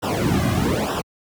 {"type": "noise with flanger", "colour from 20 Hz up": "brown", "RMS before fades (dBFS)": -20, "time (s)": [0.02, 1.02], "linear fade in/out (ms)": 20, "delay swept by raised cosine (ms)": [0.45, 2.25], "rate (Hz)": 1.1, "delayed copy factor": -0.9, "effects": ["high-pass 80 Hz 12 dB/octave"]}